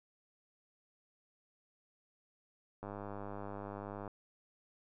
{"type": "click train", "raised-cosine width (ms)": 1, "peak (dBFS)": -30, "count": 127, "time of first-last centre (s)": [2.83, 4.078], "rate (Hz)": 101, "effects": []}